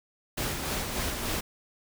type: noise with tremolo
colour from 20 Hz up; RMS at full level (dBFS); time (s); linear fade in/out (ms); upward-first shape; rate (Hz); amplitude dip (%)
pink; -30; 0.37-1.41; 10; sine; 3.4; 40
effects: none

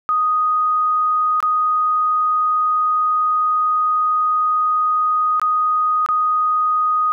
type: tone with dropouts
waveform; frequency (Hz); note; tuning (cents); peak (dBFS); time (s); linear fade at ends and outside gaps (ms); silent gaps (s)
sine; 1244.5; D#6; 0; -14; 0.09-7.12; 0; 1.404-1.427 / 5.397-5.416 / 6.062-6.088
effects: none

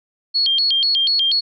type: tone with vibrato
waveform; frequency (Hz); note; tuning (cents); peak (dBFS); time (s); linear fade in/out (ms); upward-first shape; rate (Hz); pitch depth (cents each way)
sine; 3729; A#7; 0; -14; 0.34-1.41; 20; square; 4.1; 270
effects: none

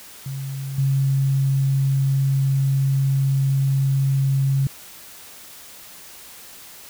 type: tone with level steps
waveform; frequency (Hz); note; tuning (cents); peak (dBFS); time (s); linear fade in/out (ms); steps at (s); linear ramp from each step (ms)
sine; 136; C#3; -33; -26 / -16; 0.26-4.67; 2; 0.78; 5
effects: white hiss -42 dBFS RMS until 6.89 s

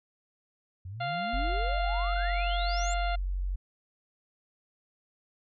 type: exponential sweep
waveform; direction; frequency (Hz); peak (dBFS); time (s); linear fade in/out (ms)
sine; up; 86.6 to 7600; -37; 0.85-2.94; 5
type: harmonic tone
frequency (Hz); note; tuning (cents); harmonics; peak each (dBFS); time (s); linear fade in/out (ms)
697; F5; -4; 1 / 2 / 3 / 4 / 5 / 6; -31 / -37 / -41 / -43 / -45 / -47; 1-3.16; 10
type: tone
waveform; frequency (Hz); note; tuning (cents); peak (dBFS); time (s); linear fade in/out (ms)
sine; 46.22; F#1; -1; -28; 1.33-3.56; 10
effects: none

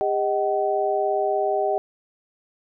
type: tone cluster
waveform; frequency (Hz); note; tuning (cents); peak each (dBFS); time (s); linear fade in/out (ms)
sine; 404 / 623 / 760; G#4 / D#5 / F#5; -48 / +2 / +46; -24; 0.01-1.78; 0
effects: none

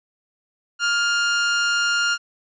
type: tone with amplitude modulation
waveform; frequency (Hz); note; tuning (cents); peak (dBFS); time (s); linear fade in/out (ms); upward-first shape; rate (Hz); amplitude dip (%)
sawtooth; 1406; F6; +11; -13; 0.79-2.18; 50; sine; 267; 30
effects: resampled to 16000 Hz

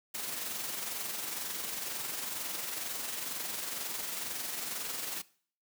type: noise with amplitude modulation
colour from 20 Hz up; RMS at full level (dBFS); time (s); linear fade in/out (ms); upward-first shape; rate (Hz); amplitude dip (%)
white; -36; 0.14-5.22; 10; sine; 22.1; 40
effects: noise-tail reverb RT60 0.5 s tail -20 dB re dry + high-pass 150 Hz 12 dB/octave

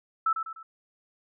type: tone with echo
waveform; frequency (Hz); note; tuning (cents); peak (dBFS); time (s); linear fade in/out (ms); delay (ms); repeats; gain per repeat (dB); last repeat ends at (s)
sine; 1319; E6; +1; -21; 0.26-0.33; 5; 100; 3; -7; 0.63
effects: none

